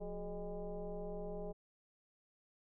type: tone with frequency modulation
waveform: sine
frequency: 220 Hz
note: A3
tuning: in tune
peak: -40 dBFS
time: 0-1.53 s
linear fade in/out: 20 ms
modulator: 198 Hz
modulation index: 2.3
effects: none